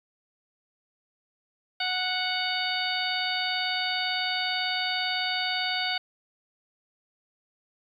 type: harmonic tone with a mistuned harmonic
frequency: 738 Hz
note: F#5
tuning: 5 cents flat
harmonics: 1 / 2 / 3 / 4 / 5 / 6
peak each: -33 / -33 / -33 / -33 / -33 / -33 dBFS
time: 1.8-5.98 s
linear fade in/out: 5 ms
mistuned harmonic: 6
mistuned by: +46 cents
effects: 10-bit